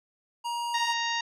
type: tone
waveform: square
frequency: 946 Hz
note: A#5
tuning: 25 cents sharp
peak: -30 dBFS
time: 0.44-0.94 s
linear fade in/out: 20 ms
type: harmonic tone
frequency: 932.3 Hz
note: A#5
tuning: in tune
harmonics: 1 / 2 / 3 / 4 / 5 / 6 / 7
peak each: -31 / -32 / -34 / -36 / -38 / -41 / -42 dBFS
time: 0.74-1.21 s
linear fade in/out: 5 ms
effects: low-pass 10000 Hz 12 dB/octave